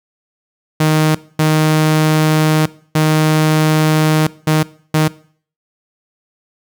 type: tone bursts at uneven times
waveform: sawtooth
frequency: 155.56 Hz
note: D#3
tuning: in tune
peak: -6 dBFS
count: 5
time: 0.8-1.15 / 1.39-2.66 / 2.95-4.27 / 4.47-4.63 / 4.94-5.08 s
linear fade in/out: 5 ms
effects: noise-tail reverb RT60 0.5 s tail -20 dB re dry